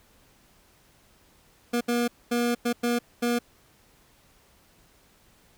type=tone bursts at uneven times; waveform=25% pulse; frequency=239.2 Hz; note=A#3; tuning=45 cents sharp; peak=-19 dBFS; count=6; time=1.73-1.81 / 1.88-2.08 / 2.31-2.55 / 2.65-2.73 / 2.83-2.99 / 3.22-3.39 s; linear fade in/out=10 ms; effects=pink hiss -60 dBFS RMS until 5.57 s